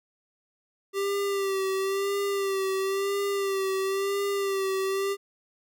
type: tone with vibrato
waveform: square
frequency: 392 Hz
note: G4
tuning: in tune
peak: -26 dBFS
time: 0.93-5.17 s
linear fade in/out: 50 ms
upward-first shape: sine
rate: 0.98 Hz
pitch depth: 39 cents each way
effects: none